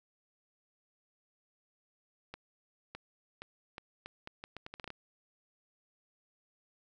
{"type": "accelerating click train", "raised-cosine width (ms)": 0.3, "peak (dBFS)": -27, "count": 14, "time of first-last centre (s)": [2.34, 4.903], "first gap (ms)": 610, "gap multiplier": 0.77, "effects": []}